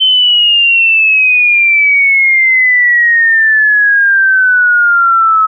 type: exponential sweep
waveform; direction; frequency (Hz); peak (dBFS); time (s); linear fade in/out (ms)
sine; down; 3084 to 1285; -5; 0-5.47; 20
effects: none